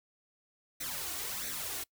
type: noise with flanger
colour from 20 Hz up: white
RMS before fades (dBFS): -38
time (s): 0.8-1.84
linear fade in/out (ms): 10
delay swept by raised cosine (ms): 0.49 to 2.79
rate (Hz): 1.5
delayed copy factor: +0.7
effects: noise-tail reverb RT60 0.1 s tail -24 dB re dry